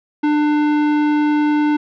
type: tone with tanh clipping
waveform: sine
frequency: 298.3 Hz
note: D4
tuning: 27 cents sharp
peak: -15 dBFS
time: 0.23-1.77 s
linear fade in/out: 10 ms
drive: 16 dB
effects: none